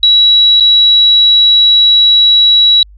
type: tone with dropouts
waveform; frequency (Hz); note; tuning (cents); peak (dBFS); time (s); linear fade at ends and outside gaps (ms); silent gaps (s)
sine; 3900; B7; -23; -3; 0.03-2.83; 2; 0.6-0.606
effects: added 50 Hz sine -34 dBFS peak until 2.97 s + MP3 48 kbps